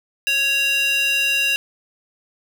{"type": "tone with high-pass filter", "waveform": "square", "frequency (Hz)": 554.4, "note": "C#5", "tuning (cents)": 0, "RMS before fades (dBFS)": -19, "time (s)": [0.27, 1.56], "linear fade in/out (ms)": 0, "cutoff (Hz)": 2500, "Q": 6.5, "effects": []}